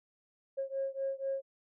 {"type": "beating tone pair", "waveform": "sine", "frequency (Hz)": [540, 544.1], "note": ["C#5", "C#5"], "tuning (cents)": [-45, -32], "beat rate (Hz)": 4.1, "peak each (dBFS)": [-35, -36], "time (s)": [0.57, 1.42], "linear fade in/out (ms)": 20, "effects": ["tanh soft clip ceiling -26 dBFS"]}